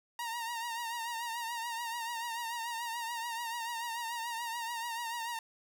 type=tone with vibrato; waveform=sawtooth; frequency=932.3 Hz; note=A#5; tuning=in tune; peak=-32 dBFS; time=0.19-5.39 s; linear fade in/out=2 ms; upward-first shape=triangle; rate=6.9 Hz; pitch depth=66 cents each way; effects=none